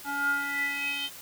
square tone with band-pass filter sweep, 282.6 Hz, C#4, 34 cents sharp, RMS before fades -30 dBFS, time 0.04-1.1 s, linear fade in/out 50 ms, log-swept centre 1100 to 3200 Hz, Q 8.2, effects white hiss -45 dBFS RMS until 1.21 s

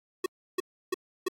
square tone bursts, 370 Hz, F#4, in tune, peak -26 dBFS, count 4, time 0.24-1.284 s, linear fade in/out 5 ms, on 21 ms, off 320 ms, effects AAC 48 kbps

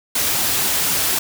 white noise with flanger, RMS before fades -19 dBFS, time 0.15-1.19 s, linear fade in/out 5 ms, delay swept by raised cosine 1.6 to 5.8 ms, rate 4 Hz, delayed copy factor -0.5, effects none

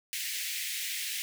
pink high-pass noise, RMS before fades -35 dBFS, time 0.13-1.22 s, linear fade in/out 0 ms, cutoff 1900 Hz, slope 48 dB/octave, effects none

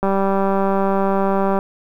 click train, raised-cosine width 1 ms, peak -6 dBFS, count 305, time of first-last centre 0.03-1.589 s, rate 195 Hz, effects 8-bit

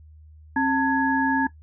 sine tone cluster, 267.8 / 895 / 1672 Hz, C4 / A5 / G#6, +40 / +29 / +11 cents, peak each -22 / -23 / -24 dBFS, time 0.56-1.47 s, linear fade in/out 5 ms, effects noise-tail reverb RT60 0.1 s tail -17 dB re dry + added 77 Hz sine -45 dBFS peak until 1.62 s

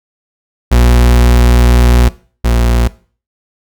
40% pulse tone pair in turn, 60.3 / 58.89 Hz, B1 / A#1, -41 / +18 cents, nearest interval unison, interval 41 cents, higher first, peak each -4 / -7 dBFS, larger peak first, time 0.71-2.09 / 2.44-2.88 s, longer first, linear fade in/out 10 ms, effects noise-tail reverb RT60 0.4 s tail -19 dB re dry

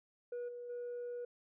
sine tone with level steps, 484.3 Hz, B4, 34 cents flat, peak -36 / -43 / -38 dBFS, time 0.32-1.25 s, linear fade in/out 5 ms, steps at 0.48 / 0.69 s, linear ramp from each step 10 ms, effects tanh soft clip ceiling -38 dBFS

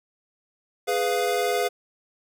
square chord, F diminished, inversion first, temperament equal with one note detuned, 415.3 / 497.3 / 698.5 Hz, Ab4 / Cb5 / F5, 0 / +12 / 0 cents, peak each -27 dBFS, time 0.87-1.69 s, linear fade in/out 20 ms, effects none

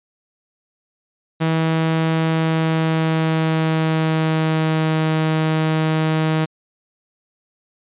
sawtooth tone with pitch glide, 161.4 to 157.9 Hz, E3 to D#3, -36 to +26 cents, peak -12 dBFS, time 1.4-6.46 s, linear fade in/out 20 ms, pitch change -38 cents, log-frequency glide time 2.3-5.1 s, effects resampled to 8000 Hz

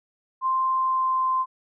sine tone with pitch glide, 1046.5 to 1039.9 Hz, C6 to C6, 0 to -11 cents, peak -20 dBFS, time 0.41-1.46 s, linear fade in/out 50 ms, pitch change -11 cents, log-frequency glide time 0.71-1.28 s, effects none

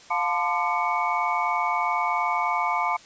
sine tone cluster, 707 / 882 / 1025 / 1196 / 2228 Hz, F5 / A5 / C6 / D6 / C#7, +21 / +4 / -36 / +31 / +8 cents, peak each -29 / -27 / -27 / -29 / -30 dBFS, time 0.1-2.97 s, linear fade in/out 10 ms, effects white hiss -49 dBFS RMS until 3.05 s + resampled to 16000 Hz

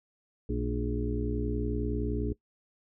harmonic tone with a mistuned harmonic, 59.6 Hz, A#1, 39 cents sharp, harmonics 1 / 2 / 4 / 5 / 6 / 7, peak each -32 / -36 / -36 / -35 / -42 / -36 dBFS, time 0.49-2.33 s, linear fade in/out 5 ms, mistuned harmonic 4, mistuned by -82 cents, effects noise-tail reverb RT60 0.1 s tail -20 dB re dry

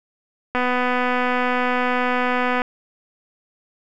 click train, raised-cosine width 0.5 ms, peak -7 dBFS, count 516, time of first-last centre 0.55-2.618 s, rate 249 Hz, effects none

